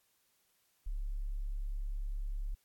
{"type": "tone", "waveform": "sine", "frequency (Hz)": 35, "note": "C#1", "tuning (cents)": 18, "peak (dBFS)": -34, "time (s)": [0.86, 2.55], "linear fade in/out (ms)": 10, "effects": ["white hiss -74 dBFS RMS until 2.64 s", "AAC 64 kbps"]}